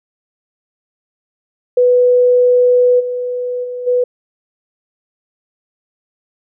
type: tone with level steps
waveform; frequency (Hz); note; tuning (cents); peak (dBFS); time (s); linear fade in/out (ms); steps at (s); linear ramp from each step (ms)
sine; 494.5; B4; +2; -7 / -17 / -21 / -10; 1.77-4.04; 5; 2.99 / 3.63 / 3.86; 20
effects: none